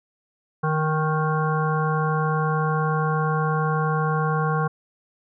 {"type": "harmonic tone with a mistuned harmonic", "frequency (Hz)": 156.1, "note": "D#3", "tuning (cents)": 6, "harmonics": [1, 3, 5, 7, 9, 10], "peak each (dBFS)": [-22, -28, -29, -27, -31, -37], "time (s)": [0.63, 4.68], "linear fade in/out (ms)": 10, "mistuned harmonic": 1, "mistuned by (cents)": -15, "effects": []}